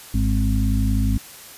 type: harmonic tone with a mistuned harmonic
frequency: 51.7 Hz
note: G#1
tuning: 7 cents flat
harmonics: 1 / 2 / 4 / 5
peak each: -19 / -22 / -25 / -26 dBFS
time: 0.14-1.18 s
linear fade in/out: 5 ms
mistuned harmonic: 5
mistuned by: +33 cents
effects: white hiss -41 dBFS RMS until 1.57 s + resampled to 32000 Hz